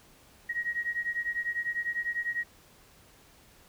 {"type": "beating tone pair", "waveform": "sine", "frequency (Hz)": [1890, 1900], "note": ["A#6", "A#6"], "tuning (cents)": [23, 33], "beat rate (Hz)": 10, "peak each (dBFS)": [-32, -33], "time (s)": [0.49, 2.44], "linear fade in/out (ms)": 10, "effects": ["pink hiss -58 dBFS RMS until 3.68 s"]}